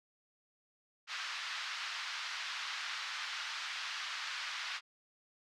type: band-pass noise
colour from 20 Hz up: pink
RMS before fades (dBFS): -41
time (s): 1.07-4.81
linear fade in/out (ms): 50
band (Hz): 1200 to 5100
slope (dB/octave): 24
effects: none